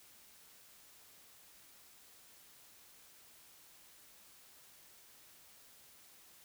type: silence
effects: white hiss -61 dBFS RMS until 6.44 s